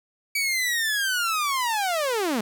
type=linear sweep; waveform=sawtooth; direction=down; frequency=2289 to 198.9 Hz; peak=-19 dBFS; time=0.35-2.41 s; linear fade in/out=5 ms; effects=none